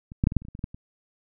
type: clicks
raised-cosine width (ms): 5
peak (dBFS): -27 / -9 / -6 / -20 / -7 / -30 / -29 / -28 / -26 / -29 / -16 / -27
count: 12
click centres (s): 0.119 / 0.239 / 0.271 / 0.321 / 0.367 / 0.42 / 0.451 / 0.485 / 0.551 / 0.592 / 0.641 / 0.745
effects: none